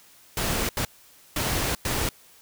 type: noise bursts at uneven times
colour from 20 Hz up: pink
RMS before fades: -26 dBFS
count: 4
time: 0.37-0.69 / 0.77-0.85 / 1.36-1.75 / 1.85-2.09 s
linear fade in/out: 2 ms
effects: white hiss -54 dBFS RMS until 2.41 s